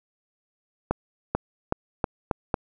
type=accelerating click train; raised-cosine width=1 ms; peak=-8 dBFS; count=6; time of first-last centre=0.91-2.542 s; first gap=440 ms; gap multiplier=0.85; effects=none

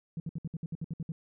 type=tone bursts; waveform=sine; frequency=162.4 Hz; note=E3; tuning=26 cents flat; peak=-31 dBFS; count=11; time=0.17-1.12 s; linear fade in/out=2 ms; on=30 ms; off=62 ms; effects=tanh soft clip ceiling -29 dBFS

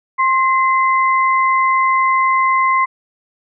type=tone pair together; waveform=sine; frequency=1058 / 2051 Hz; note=C6 / C7; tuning=+19 / -35 cents; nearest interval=major seventh; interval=1146 cents; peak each=-12 / -18 dBFS; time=0.18-2.86 s; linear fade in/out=20 ms; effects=none

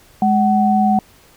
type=tone pair together; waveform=sine; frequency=208.9 / 750.7 Hz; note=G#3 / F#5; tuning=+10 / +25 cents; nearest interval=octave + minor seventh; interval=2215 cents; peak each=-14 dBFS; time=0.22-0.99 s; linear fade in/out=2 ms; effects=pink hiss -49 dBFS RMS until 1.36 s

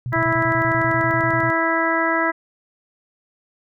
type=tone bursts; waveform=sine; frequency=123.8 Hz; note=B2; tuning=5 cents sharp; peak=-23 dBFS; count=15; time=0.06-1.502 s; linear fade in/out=0 ms; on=70 ms; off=28 ms
type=harmonic tone; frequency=328.5 Hz; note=E4; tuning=6 cents flat; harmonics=1 / 2 / 3 / 4 / 5 / 6; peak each=-24 / -24 / -24 / -24 / -24 / -24 dBFS; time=0.12-2.32 s; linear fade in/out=20 ms
effects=none

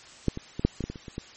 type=clicks; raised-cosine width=3 ms; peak=-9 / -20 / -18 / -6 / -18 / -17 / -21 / -27 / -26 / -19 dBFS; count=10; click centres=0.283 / 0.374 / 0.595 / 0.65 / 0.807 / 0.84 / 0.9 / 0.958 / 1.082 / 1.181 s; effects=white hiss -49 dBFS RMS until 1.36 s + MP3 32 kbps

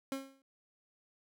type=tone with exponential decay; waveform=30% pulse; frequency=270 Hz; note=C#4; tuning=45 cents flat; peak=-30 dBFS; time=0.12-0.42 s; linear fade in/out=1 ms; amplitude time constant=65 ms; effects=none

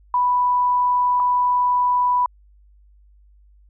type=tone pair in turn; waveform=sine; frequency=987.8 / 987.8 Hz; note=B5 / B5; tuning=0 / 0 cents; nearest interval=unison; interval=0 cents; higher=neither; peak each=-15 dBFS; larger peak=neither; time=0.14-1.2 / 1.2-2.26 s; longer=neither; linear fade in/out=2 ms; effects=added 50 Hz sine -49 dBFS peak until 3.69 s

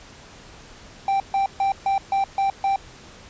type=tone bursts; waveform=triangle; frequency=784 Hz; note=G5; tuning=in tune; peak=-16 dBFS; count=7; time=1.08-2.76 s; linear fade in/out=2 ms; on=120 ms; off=140 ms; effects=pink hiss -45 dBFS RMS until 3.29 s + resampled to 16000 Hz

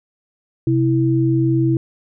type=tone pair together; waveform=sine; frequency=130 / 327.6 Hz; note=C3 / E4; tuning=-11 / -11 cents; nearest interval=octave + major third; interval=1600 cents; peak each=-16 dBFS; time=0.67-1.77 s; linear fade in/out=2 ms; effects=none

